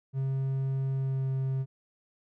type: tone with pitch glide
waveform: triangle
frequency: 134.3 to 133.06 Hz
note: C3 to C3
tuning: +46 to +29 cents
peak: -25 dBFS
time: 0.13-1.66 s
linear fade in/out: 50 ms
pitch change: -17 cents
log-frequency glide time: 0.93-1.3 s
effects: none